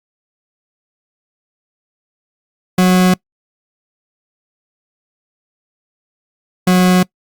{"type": "tone pair in turn", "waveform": "40% pulse", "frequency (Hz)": [183.3, 182.41], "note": ["F#3", "F#3"], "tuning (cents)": [-16, -24], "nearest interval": "unison", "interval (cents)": 8, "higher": "first", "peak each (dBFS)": -7, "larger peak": "neither", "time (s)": [[2.78, 3.14], [6.67, 7.03]], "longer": "neither", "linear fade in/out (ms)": 5, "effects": ["noise-tail reverb RT60 0.1 s tail -24 dB re dry", "Opus 48 kbps"]}